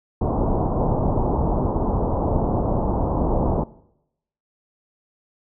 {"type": "low-pass noise", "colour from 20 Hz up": "pink", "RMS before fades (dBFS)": -21, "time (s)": [0.21, 3.64], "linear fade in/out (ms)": 5, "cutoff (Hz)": 980, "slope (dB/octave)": 48, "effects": ["noise-tail reverb RT60 0.8 s tail -20 dB re dry"]}